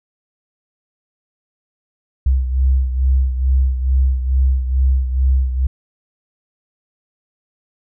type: beating tone pair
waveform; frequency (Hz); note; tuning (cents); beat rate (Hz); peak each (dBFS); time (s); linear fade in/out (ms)
sine; 64.9 / 67.2; C2 / C2; -13 / +47; 2.3; -13 / -20; 2.26-5.67; 5
effects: none